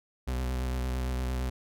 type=tone with vibrato; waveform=40% pulse; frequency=63.2 Hz; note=B1; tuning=41 cents sharp; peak=-28 dBFS; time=0.27-1.5 s; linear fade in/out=10 ms; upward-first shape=square; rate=8.8 Hz; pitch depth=22 cents each way; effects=none